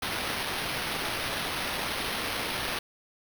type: noise with sample-and-hold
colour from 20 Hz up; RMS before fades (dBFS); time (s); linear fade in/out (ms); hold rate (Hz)
white; -32; 0.02-2.79; 5; 7350
effects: none